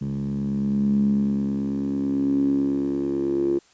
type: tone with band-pass filter sweep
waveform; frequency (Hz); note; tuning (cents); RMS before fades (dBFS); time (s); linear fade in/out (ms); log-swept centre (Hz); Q
10% pulse; 69.1; C#2; -5; -23; 0.01-3.59; 10; 170 to 350; 9.1
effects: white hiss -57 dBFS RMS until 3.73 s + resampled to 16000 Hz